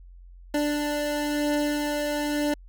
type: beating tone pair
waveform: 25% pulse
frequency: 293.7 / 294.7 Hz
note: D4 / D4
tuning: 0 / +6 cents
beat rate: 1 Hz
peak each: -29 / -21 dBFS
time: 0.54-2.54 s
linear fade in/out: 5 ms
effects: added 44 Hz sine -44 dBFS peak until 2.68 s